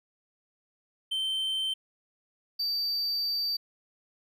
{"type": "tone pair in turn", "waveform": "triangle", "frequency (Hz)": [3106, 4635], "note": ["G7", "D8"], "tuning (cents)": [-17, -24], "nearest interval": "perfect fifth", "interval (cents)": 693, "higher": "second", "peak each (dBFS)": -26, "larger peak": "neither", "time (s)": [[1.11, 1.74], [2.59, 3.57]], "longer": "second", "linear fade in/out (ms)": 10, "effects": []}